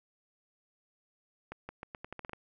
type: accelerating click train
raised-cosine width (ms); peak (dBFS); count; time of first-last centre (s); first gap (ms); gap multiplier
0.5; -26; 10; 1.52-2.333; 170; 0.83
effects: none